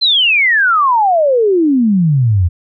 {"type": "exponential sweep", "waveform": "sine", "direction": "down", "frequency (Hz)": [4186, 82.4], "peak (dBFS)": -8, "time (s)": [0.01, 2.49], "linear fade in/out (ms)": 20, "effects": []}